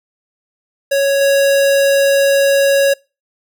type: tone with level steps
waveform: square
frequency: 554.4 Hz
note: C#5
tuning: in tune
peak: -12 / -10 dBFS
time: 0.91-2.94 s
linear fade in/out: 10 ms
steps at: 1.21 s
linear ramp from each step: 2 ms
effects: noise-tail reverb RT60 0.3 s tail -26 dB re dry